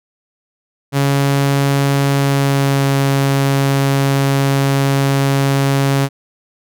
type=tone with pitch glide; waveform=sawtooth; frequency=139.4 to 137.8 Hz; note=C#3 to C#3; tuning=+10 to -10 cents; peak=-8 dBFS; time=0.92-6.09 s; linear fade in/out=50 ms; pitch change=-20 cents; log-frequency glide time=2.13-2.92 s; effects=none